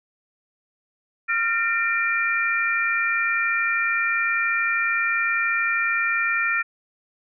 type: tone cluster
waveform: sine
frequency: 1385 / 1818 / 2377 Hz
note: F6 / A#6 / D7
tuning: -15 / -44 / +20 cents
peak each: -24 dBFS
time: 1.28-6.63 s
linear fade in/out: 20 ms
effects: none